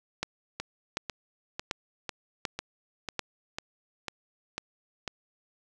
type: two click trains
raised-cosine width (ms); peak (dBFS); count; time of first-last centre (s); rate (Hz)
0.2; -12 / -16; 5 / 10; 0.23-3.193 / 0.6-5.078; 1.35 / 2.01
effects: none